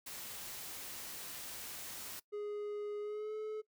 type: noise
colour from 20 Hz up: white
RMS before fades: -46 dBFS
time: 0.06-2.2 s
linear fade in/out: 10 ms
type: tone with pitch glide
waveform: triangle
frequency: 415.3 to 430.7 Hz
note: G#4 to A4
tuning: 0 to -37 cents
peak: -36 dBFS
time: 2.32-3.62 s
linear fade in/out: 20 ms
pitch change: +63 cents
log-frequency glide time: 3-3.34 s
effects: noise-tail reverb RT60 0.1 s tail -21 dB re dry